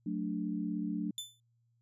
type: chord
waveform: sine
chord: D major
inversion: first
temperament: just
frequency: 183.54 / 220.2 / 293.7 Hz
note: F#3 / A3 / D4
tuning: -14 / +2 / 0 cents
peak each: -37 dBFS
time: 0.06-1.11 s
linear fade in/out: 5 ms
type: tone with exponential decay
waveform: sawtooth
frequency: 3520 Hz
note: A7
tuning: in tune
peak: -31 dBFS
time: 1.18-1.4 s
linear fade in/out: 1 ms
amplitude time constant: 46 ms
effects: added 117 Hz sine -70 dBFS peak until 1.81 s + resampled to 32000 Hz